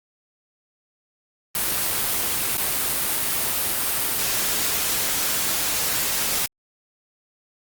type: noise with dropouts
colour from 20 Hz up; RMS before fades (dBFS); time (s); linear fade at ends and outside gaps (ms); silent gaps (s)
white; -23; 1.55-6.46; 1; 2.571-2.579
effects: Opus 32 kbps